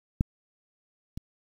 clicks, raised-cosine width 5 ms, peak -10 / -23 dBFS, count 2, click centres 0.209 / 1.175 s, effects 8-bit

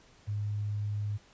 sine tone, 103.83 Hz, G#2, in tune, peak -30 dBFS, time 0.27-1.18 s, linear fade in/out 20 ms, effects pink hiss -60 dBFS RMS until 1.33 s + resampled to 16000 Hz

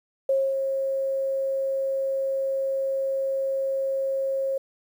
sine tone with ADSR envelope, 540 Hz, C#5, 45 cents flat, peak -18 dBFS, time 0.29-4.58 s, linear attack 4 ms, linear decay 240 ms, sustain -5 dB, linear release 6 ms, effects 9-bit

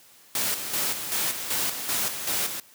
white noise with tremolo, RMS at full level -26 dBFS, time 0.35-2.6 s, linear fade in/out 2 ms, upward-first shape square, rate 2.6 Hz, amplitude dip 55%, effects white hiss -54 dBFS RMS until 2.74 s + high-pass 100 Hz 12 dB/octave

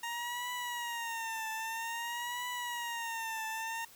20% pulse tone with vibrato, 932.3 Hz, A#5, in tune, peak -31 dBFS, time 0.03-3.85 s, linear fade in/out 5 ms, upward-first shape triangle, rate 0.51 Hz, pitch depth 100 cents each way, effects white hiss -57 dBFS RMS until 3.95 s

